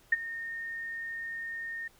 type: tone with ADSR envelope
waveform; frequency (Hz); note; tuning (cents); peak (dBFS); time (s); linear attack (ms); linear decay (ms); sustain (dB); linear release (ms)
sine; 1835; A#6; -28; -18; 0.12-1.88; 7; 26; -17; 7
effects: pink hiss -62 dBFS RMS until 1.99 s